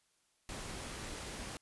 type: noise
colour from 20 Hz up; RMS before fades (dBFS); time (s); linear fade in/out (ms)
pink; -44; 0.49-1.57; 0
effects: white hiss -75 dBFS RMS until 1.61 s + resampled to 24000 Hz